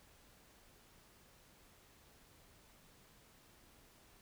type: silence
effects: pink hiss -65 dBFS RMS until 4.21 s